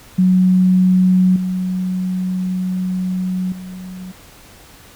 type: tone with level steps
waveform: sine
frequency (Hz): 184.4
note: F#3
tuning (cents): -6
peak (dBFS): -9 / -17 / -28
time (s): 0.18-4.12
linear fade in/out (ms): 10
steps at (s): 1.36 / 3.52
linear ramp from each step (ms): 2
effects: pink hiss -43 dBFS RMS until 4.95 s